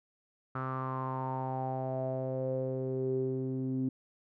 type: tone with low-pass filter sweep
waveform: sawtooth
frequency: 130.81 Hz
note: C3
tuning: in tune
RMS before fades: -34 dBFS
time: 0.55-3.89 s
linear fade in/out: 5 ms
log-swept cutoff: 1300 to 280 Hz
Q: 7.3
effects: none